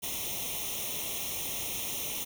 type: noise with comb filter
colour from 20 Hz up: white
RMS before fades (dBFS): -35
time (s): 0.02-2.25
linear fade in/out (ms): 20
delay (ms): 0.32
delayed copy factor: +0.9
effects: none